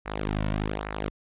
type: tone with flanger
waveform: sawtooth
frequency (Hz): 51.91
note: G#1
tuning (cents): 0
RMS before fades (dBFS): -30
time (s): 0.05-1.1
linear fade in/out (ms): 20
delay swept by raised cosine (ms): 0.28 to 2.48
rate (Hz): 1.2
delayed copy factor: -0.75
effects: resampled to 8000 Hz